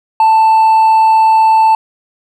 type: tone with hard clipping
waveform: sine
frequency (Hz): 884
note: A5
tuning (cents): +8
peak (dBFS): -6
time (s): 0.2-1.75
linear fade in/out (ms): 2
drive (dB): 2
effects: none

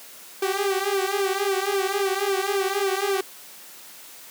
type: tone with flanger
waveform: sawtooth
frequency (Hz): 392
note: G4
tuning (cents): 0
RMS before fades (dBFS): -24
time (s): 0.42-3.21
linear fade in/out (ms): 5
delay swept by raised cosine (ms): 1 to 5.5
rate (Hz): 3.7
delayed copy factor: -1
effects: white hiss -44 dBFS RMS until 4.3 s + high-pass 200 Hz 12 dB/octave

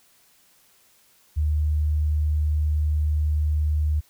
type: tone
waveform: sine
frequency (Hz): 75.8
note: D#2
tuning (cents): -45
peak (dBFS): -19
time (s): 1.36-4.01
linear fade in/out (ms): 20
effects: white hiss -59 dBFS RMS until 4.09 s

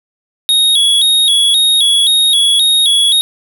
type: tone with vibrato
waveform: square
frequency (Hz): 3547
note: A7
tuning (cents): +13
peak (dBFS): -8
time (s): 0.49-3.21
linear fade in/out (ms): 0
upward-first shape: square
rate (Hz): 1.9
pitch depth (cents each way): 92
effects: none

